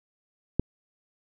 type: click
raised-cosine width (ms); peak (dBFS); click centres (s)
3; -9; 0.596
effects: none